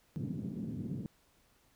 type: band-pass noise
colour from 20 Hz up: white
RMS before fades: -39 dBFS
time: 0.16-1.06 s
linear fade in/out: 0 ms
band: 110 to 250 Hz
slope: 24 dB/octave
effects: pink hiss -69 dBFS RMS until 1.75 s